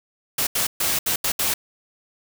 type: noise bursts at uneven times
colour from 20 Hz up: white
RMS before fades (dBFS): -22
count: 6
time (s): 0.38-0.47 / 0.55-0.67 / 0.8-0.99 / 1.06-1.16 / 1.24-1.32 / 1.39-1.54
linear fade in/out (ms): 5
effects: none